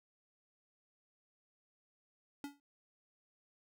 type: tone with exponential decay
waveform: square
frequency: 284.5 Hz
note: C#4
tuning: 45 cents sharp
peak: -39 dBFS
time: 2.44-2.6 s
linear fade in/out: 1 ms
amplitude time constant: 34 ms
effects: none